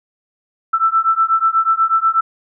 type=beating tone pair; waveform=sine; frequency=1324 / 1332.2 Hz; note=E6 / E6; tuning=+7 / +18 cents; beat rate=8.2 Hz; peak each=-15 dBFS; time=0.73-2.21 s; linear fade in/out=10 ms; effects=none